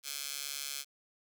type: tone with high-pass filter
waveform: 15% pulse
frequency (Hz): 141.3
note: C#3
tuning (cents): +34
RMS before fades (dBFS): -40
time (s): 0.03-0.85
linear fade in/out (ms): 50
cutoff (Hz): 4100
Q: 0.8
effects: none